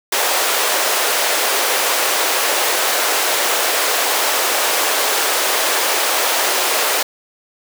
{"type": "high-pass noise", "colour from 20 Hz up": "pink", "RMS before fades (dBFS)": -17, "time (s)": [0.12, 7.03], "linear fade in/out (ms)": 5, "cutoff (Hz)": 450, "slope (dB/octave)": 24, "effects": []}